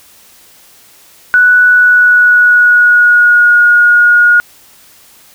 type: tone with pitch glide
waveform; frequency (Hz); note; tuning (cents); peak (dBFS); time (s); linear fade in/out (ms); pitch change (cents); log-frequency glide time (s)
sine; 1479 to 1439.4; F#6 to F#6; -1 to -48; -3; 1.34-4.4; 0; -47; 1.64-3.6
effects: white hiss -42 dBFS RMS until 5.34 s